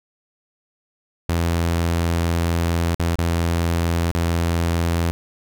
sawtooth tone with dropouts, 84.4 Hz, E2, 41 cents sharp, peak -14 dBFS, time 1.29-5.11 s, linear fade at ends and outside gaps 0 ms, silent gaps 2.947-2.997 / 3.155-3.186 / 4.114-4.15 s, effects none

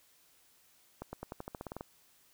accelerating click train, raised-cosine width 1 ms, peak -26 dBFS, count 12, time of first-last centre 1.02-1.809 s, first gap 110 ms, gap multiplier 0.91, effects white hiss -66 dBFS RMS until 2.33 s

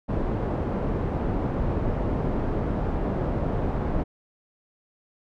pink low-pass noise, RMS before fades -26 dBFS, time 0.08-4.04 s, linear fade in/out 20 ms, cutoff 700 Hz, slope 12 dB/octave, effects none

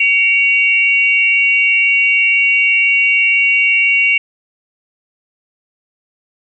sine tone pair together, 2251 / 2753 Hz, C#7 / F7, +26 / -25 cents, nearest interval minor third, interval 349 cents, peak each -12 dBFS, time 0-4.18 s, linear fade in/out 5 ms, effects 8-bit

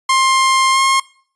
sawtooth tone with pitch glide, 1058 to 1072.1 Hz, C6 to C6, +19 to +42 cents, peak -7 dBFS, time 0.09-1 s, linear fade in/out 5 ms, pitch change +23 cents, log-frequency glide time 0.72-0.79 s, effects noise-tail reverb RT60 0.5 s tail -22 dB re dry + resampled to 24000 Hz

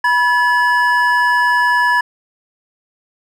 triangle tone pair together, 978 / 1712 Hz, B5 / A6, -17 / -48 cents, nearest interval minor seventh, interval 969 cents, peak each -12 dBFS, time 0.04-2.01 s, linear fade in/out 5 ms, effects none

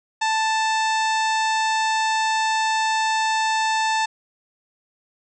harmonic tone with a mistuned harmonic, 880 Hz, A5, in tune, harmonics 1 / 2 / 3 / 4 / 5 / 6 / 7 / 8 / 9, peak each -20 / -26 / -30 / -32 / -34 / -36 / -37 / -38 / -39 dBFS, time 0.21-4.06 s, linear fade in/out 10 ms, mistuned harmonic 4, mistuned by +45 cents, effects none

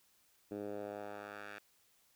10% pulse tone with band-pass filter sweep, 102.7 Hz, G#2, 19 cents flat, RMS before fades -45 dBFS, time 0.51-1.59 s, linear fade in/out 5 ms, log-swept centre 340 to 1900 Hz, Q 1.5, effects white hiss -71 dBFS RMS until 2.15 s

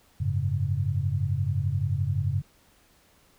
sine chord, F# suspended second, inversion none, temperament just, 92.5 / 104.06 / 138.75 Hz, F#2 / G#2 / C#3, 0 / +4 / +2 cents, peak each -28 dBFS, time 0.2-2.42 s, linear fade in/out 10 ms, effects pink hiss -61 dBFS RMS until 3.38 s

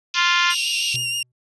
pink band-pass noise, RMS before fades -27 dBFS, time 0.14-0.96 s, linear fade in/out 0 ms, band 2500 to 6200 Hz, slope 96 dB/octave
harmonic tone, 349.2 Hz, F4, in tune, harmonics 3 / 4 / 5 / 6 / 7 / 8 / 9 / 10, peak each -22 / -23 / -24 / -25 / -25 / -26 / -27 / -27 dBFS, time 0.14-0.55 s, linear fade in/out 50 ms
sawtooth tone with vibrato, 2794 Hz, F7, in tune, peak -19 dBFS, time 0.5-1.23 s, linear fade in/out 5 ms, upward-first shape sine, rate 6.4 Hz, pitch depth 28 cents each way
triangle tone with exponential decay, 124.2 Hz, B2, 10 cents sharp, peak -25 dBFS, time 0.94-1.32 s, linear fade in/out 5 ms, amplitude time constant 81 ms
effects resampled to 24000 Hz

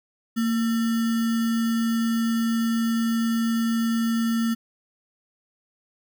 sine tone with sample-and-hold, 229.2 Hz, A#3, 29 cents flat, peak -20 dBFS, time 0.36-4.55 s, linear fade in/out 20 ms, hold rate 1575 Hz, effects none

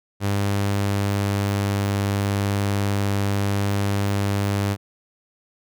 sawtooth tone, 100.3 Hz, G2, 40 cents sharp, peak -16 dBFS, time 0.2-4.77 s, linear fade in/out 50 ms, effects none

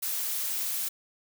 blue noise, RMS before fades -31 dBFS, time 0.02-0.89 s, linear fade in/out 10 ms, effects none

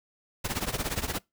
pink noise with tremolo, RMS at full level -28 dBFS, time 0.44-1.19 s, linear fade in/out 10 ms, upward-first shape triangle, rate 17 Hz, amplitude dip 90%, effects noise-tail reverb RT60 0.2 s tail -24 dB re dry

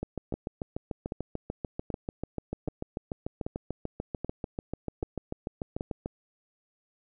two click trains, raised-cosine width 2 ms, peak -19 / -19 dBFS, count 8 / 42, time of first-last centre 0.34-5.809 / 0.03-6.059 s, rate 1.28 / 6.8 Hz, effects none

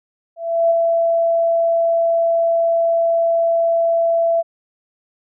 sine tone with ADSR envelope, 669 Hz, E5, 25 cents sharp, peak -10 dBFS, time 0.36-4.43 s, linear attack 350 ms, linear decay 7 ms, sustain -3 dB, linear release 31 ms, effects none

